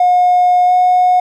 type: tone with pitch glide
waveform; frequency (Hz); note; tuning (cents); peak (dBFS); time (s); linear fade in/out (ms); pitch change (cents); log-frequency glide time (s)
triangle; 720 to 727.1; F#5 to F#5; -47 to -30; -4; 0-1.2; 5; +17; 0.66-0.72
effects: tanh soft clip ceiling -4 dBFS